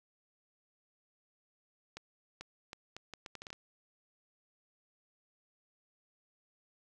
accelerating click train, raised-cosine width 0.2 ms, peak -27 dBFS, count 11, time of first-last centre 1.97-3.53 s, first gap 440 ms, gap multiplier 0.73, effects none

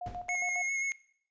sine tone with tremolo, 713 Hz, F5, 36 cents sharp, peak -36 dBFS, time 0.01-0.62 s, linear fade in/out 5 ms, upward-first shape square, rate 7.3 Hz, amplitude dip 80%
brown noise with exponential decay, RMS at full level -37 dBFS, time 0.06-0.41 s, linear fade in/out 2 ms, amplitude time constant 74 ms
square tone with vibrato, 2173 Hz, C#7, 35 cents flat, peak -31 dBFS, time 0.29-0.92 s, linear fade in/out 0 ms, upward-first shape sine, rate 7.5 Hz, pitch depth 21 cents each way
effects noise-tail reverb RT60 0.6 s tail -20 dB re dry + resampled to 16000 Hz

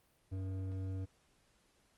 triangle tone with hard clipping, 94.9 Hz, F#2, 44 cents sharp, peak -39 dBFS, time 0.31-1.06 s, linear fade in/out 20 ms, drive 14 dB, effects pink hiss -72 dBFS RMS until 1.97 s + Opus 32 kbps

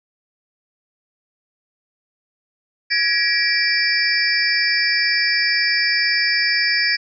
sine tone cluster, 1672 / 1914 / 2332 / 4709 / 5240 Hz, G#6 / A#6 / D7 / D8 / E8, +11 / +45 / -13 / +4 / -11 cents, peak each -22 dBFS, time 2.9-6.97 s, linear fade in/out 20 ms, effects none

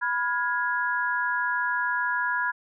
sine chord, F diminished, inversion second, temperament equal with one note detuned, 987.8 / 1421.3 / 1661.2 Hz, Cb6 / F6 / Ab6, 0 / +30 / 0 cents, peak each -28 / -29 / -27 dBFS, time 0.01-2.52 s, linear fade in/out 20 ms, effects none

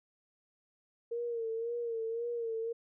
sine tone with vibrato, 462.2 Hz, A#4, 15 cents flat, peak -33 dBFS, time 1.11-2.73 s, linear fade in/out 10 ms, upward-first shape sine, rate 1.9 Hz, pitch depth 55 cents each way, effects none

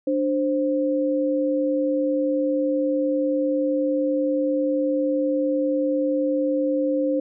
sine tone pair together, 294.6 / 525 Hz, D4 / C5, +6 / +6 cents, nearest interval minor seventh, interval 1000 cents, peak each -22 dBFS, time 0.07-7.2 s, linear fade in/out 5 ms, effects none

